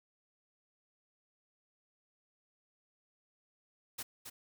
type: noise with echo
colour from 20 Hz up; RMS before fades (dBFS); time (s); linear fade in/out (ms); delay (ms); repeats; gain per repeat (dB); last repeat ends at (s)
white; -41; 3.98-4.03; 10; 270; 1; -6; 4.3
effects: none